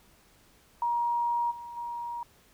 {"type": "tone with level steps", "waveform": "sine", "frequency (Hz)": 948, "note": "A#5", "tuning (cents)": 29, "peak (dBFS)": [-25, -39, -33], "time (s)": [0.82, 2.23], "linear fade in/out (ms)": 2, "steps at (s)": [1.5, 1.76], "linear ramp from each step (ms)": 20, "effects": ["pink hiss -61 dBFS RMS until 2.53 s"]}